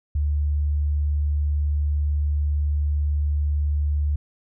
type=tone; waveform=sine; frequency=73.5 Hz; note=D2; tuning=2 cents sharp; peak=-19 dBFS; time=0.15-4.16 s; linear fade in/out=5 ms; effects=none